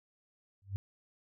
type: tone with exponential growth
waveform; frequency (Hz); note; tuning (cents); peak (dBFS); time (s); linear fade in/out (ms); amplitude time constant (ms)
sine; 98; G2; 0; -28; 0.62-0.76; 0; 30
effects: none

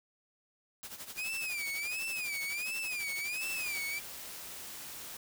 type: noise with tremolo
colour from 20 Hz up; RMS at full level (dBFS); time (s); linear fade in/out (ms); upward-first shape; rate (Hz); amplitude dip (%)
white; -43; 0.83-3.8; 0; sine; 12; 70
type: tone with vibrato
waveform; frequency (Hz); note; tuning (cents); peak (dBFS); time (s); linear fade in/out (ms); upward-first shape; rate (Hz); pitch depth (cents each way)
40% pulse; 2428; D#7; -43; -34; 1.17-4; 20; sine; 1.4; 160
type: noise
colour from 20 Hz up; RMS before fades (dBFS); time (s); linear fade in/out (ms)
white; -45; 3.42-5.17; 5
effects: none

